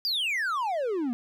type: exponential sweep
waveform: triangle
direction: down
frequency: 4962 to 228.2 Hz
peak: -24 dBFS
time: 0.05-1.13 s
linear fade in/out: 0 ms
effects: none